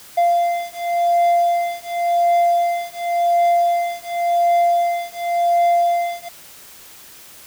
triangle beating tone pair, 692 / 692.91 Hz, F5 / F5, -16 / -14 cents, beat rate 0.91 Hz, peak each -16 dBFS, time 0.17-6.29 s, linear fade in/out 10 ms, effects white hiss -42 dBFS RMS until 7.46 s

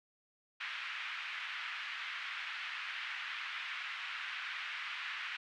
white band-pass noise, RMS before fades -42 dBFS, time 0.6-5.37 s, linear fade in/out 10 ms, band 1300 to 2800 Hz, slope 24 dB/octave, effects none

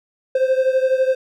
triangle beating tone pair, 519 / 531 Hz, C5 / C5, -14 / +25 cents, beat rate 12 Hz, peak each -14 / -18 dBFS, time 0.35-1.15 s, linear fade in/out 5 ms, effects none

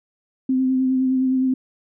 sine tone with vibrato, 260 Hz, C4, 11 cents flat, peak -16 dBFS, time 0.49-1.54 s, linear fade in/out 5 ms, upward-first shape sine, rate 9.7 Hz, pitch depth 20 cents each way, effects none

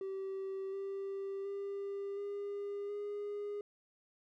triangle tone with pitch steps, 386.1 / 392.2 / 398.3 / 404.6 / 411 Hz, G4 / G4 / G4 / G#4 / G#4, -26 / +1 / +28 / -45 / -18 cents, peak -35 dBFS, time 0.01-3.61 s, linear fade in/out 2 ms, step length 720 ms, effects tanh soft clip ceiling -32 dBFS

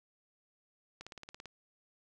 click train, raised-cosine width 0.2 ms, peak -29 dBFS, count 9, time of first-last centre 1.01-1.457 s, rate 17.9 Hz, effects none

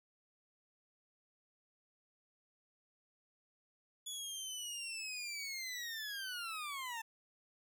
20% pulse linear sweep, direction down, 3428 to 880 Hz, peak -36 dBFS, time 4.06-7.02 s, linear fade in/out 10 ms, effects none

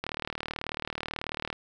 click train, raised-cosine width 0.3 ms, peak -16 dBFS, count 58, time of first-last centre 0.04-1.528 s, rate 38.3 Hz, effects none

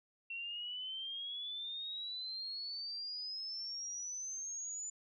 sine exponential sweep, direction up, 2711 to 7040 Hz, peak -40 dBFS, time 0.3-4.9 s, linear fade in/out 5 ms, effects none

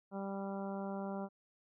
harmonic tone, 196.4 Hz, G3, 4 cents sharp, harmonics 1 / 2 / 3 / 4 / 5 / 6 / 7, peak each -40 / -46 / -45 / -47 / -51 / -56 / -54 dBFS, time 0.11-1.29 s, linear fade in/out 50 ms, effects none

